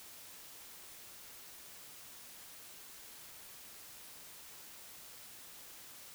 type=silence; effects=white hiss -53 dBFS RMS until 6.14 s